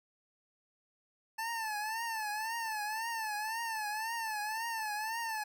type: tone with vibrato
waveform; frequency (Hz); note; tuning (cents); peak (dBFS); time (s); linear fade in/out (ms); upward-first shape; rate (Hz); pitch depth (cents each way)
25% pulse; 880; A5; 0; -31; 1.38-5.44; 10; triangle; 1.9; 110
effects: none

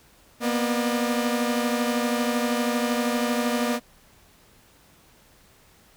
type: tone cluster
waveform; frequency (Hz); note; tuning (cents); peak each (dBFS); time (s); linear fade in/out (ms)
sawtooth; 238.3 / 251 / 603; A#3 / B3 / D5; +38 / +28 / +46; -20 / -26 / -26; 0.4-3.8; 50
effects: pink hiss -56 dBFS RMS until 5.96 s

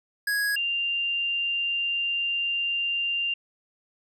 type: tone pair in turn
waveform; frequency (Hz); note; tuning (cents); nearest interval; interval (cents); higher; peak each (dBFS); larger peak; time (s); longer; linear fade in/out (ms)
square / sine; 1661.2 / 2788; G#6 / F7; 0 / -4; major sixth; 896; second; -24; neither; 0.27-0.56 / 0.56-3.34; second; 5
effects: none

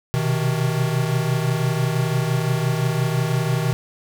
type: tone cluster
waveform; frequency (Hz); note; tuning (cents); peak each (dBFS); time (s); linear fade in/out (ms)
square; 125.9 / 131.8 / 157.1; B2 / C3 / D#3; +34 / +13 / +17; -23 / -27 / -23; 0.14-3.73; 0
effects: none

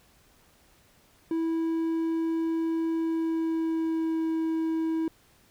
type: tone with pitch glide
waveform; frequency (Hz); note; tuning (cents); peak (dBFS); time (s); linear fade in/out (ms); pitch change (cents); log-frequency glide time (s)
triangle; 327.1 to 323.2; E4 to E4; -13 to -34; -23; 1.31-5.08; 2; -21; 2.93-4.28
effects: pink hiss -61 dBFS RMS until 5.5 s

